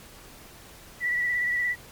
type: tone with vibrato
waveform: sine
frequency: 1953 Hz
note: B6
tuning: 20 cents flat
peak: -23 dBFS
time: 1-1.76 s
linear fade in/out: 50 ms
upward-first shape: sine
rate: 17 Hz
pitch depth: 29 cents each way
effects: pink hiss -48 dBFS RMS until 1.91 s + MP3 96 kbps